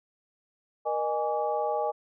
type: tone cluster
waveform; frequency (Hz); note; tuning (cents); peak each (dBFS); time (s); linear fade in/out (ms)
sine; 473.8 / 613 / 827 / 1148; A#4 / D#5 / G#5 / D6; +28 / -26 / -8 / -40; -32 / -30 / -29 / -38; 0.85-1.92; 20
effects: none